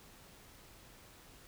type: silence
effects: pink hiss -58 dBFS RMS until 1.47 s